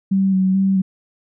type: tone with vibrato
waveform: sine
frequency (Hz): 190.7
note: G3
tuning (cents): -47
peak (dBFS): -13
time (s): 0.11-0.82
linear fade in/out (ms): 10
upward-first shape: square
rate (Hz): 2.3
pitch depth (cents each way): 21
effects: none